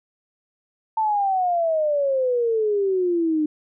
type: exponential sweep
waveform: sine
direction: down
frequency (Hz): 893 to 300.4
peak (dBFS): -18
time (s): 0.97-3.46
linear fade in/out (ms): 5
effects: none